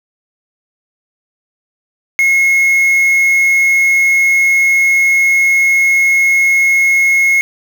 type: tone with quantisation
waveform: triangle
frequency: 2167 Hz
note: C#7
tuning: 40 cents flat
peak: -6 dBFS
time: 2.19-7.41 s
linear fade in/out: 0 ms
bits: 5
effects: none